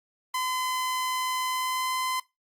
sawtooth tone with pitch glide, 1021 to 1026.9 Hz, C6 to C6, -43 to -33 cents, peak -23 dBFS, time 0.34-2.2 s, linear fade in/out 5 ms, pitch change +10 cents, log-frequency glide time 1.47-1.91 s, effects noise-tail reverb RT60 0.2 s tail -20 dB re dry + Opus 48 kbps

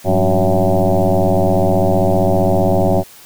sine tone with frequency modulation, 277.2 Hz, C#4, in tune, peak -10 dBFS, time 0.04-3.04 s, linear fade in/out 50 ms, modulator 95 Hz, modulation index 4.9, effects white hiss -41 dBFS RMS until 3.25 s

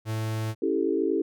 45% pulse tone, 110 Hz, A2, in tune, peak -27 dBFS, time 0.05-0.55 s, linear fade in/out 50 ms
sine chord, A dominant seventh, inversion first, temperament equal, 277.2 / 329.6 / 392 / 440 Hz, C#4 / E4 / G4 / A4, 0 / 0 / 0 / 0 cents, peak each -30 / -27 / -27 / -29 dBFS, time 0.62-1.22 s, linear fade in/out 5 ms
effects none

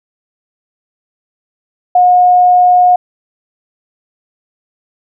sine tone, 721 Hz, F#5, 45 cents flat, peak -4 dBFS, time 1.95-2.96 s, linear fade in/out 5 ms, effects none

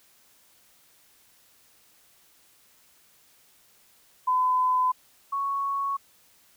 sine tone pair in turn, 1012 / 1109.4 Hz, B5 / C#6, +42 / +1 cents, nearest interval major second, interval 159 cents, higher second, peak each -20 / -25 dBFS, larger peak first, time 4.27-4.92 / 5.32-5.97 s, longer neither, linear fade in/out 10 ms, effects white hiss -60 dBFS RMS until 6.56 s

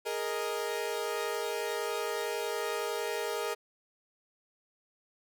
sawtooth chord, Ab suspended second, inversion none, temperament equal, 415.3 / 466.2 / 622.3 Hz, Ab4 / Bb4 / Eb5, 0 / 0 / 0 cents, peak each -32 / -31 / -35 dBFS, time 0.05-3.55 s, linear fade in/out 20 ms, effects none

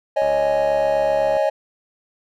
triangle chord, C# suspended second, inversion none, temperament equal, 554.4 / 622.3 / 830.6 Hz, C#5 / D#5 / G#5, 0 / 0 / 0 cents, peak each -18 / -17 / -22 dBFS, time 0.16-1.5 s, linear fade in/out 10 ms
click train, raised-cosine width 1 ms, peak -21 dBFS, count 84, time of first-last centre 0.22-1.368 s, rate 72.3 Hz
effects none

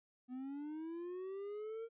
triangle linear sweep, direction up, 247.1 to 462.4 Hz, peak -40 dBFS, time 0.28-1.89 s, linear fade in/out 50 ms, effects resampled to 8000 Hz

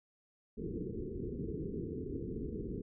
white low-pass noise, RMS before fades -40 dBFS, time 0.57-2.82 s, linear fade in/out 10 ms, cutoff 450 Hz, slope 96 dB/octave, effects none

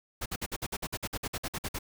pink noise bursts, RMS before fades -34 dBFS, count 16, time 0.21-1.789 s, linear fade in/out 10 ms, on 49 ms, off 53 ms, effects none

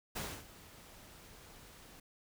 pink noise with ADSR envelope, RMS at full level -39 dBFS, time 0.15-2 s, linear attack 15 ms, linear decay 270 ms, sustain -17 dB, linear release 4 ms, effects none

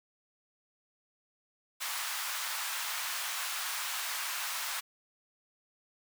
pink high-pass noise, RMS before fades -36 dBFS, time 1.8-4.81 s, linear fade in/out 20 ms, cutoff 970 Hz, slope 24 dB/octave, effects none

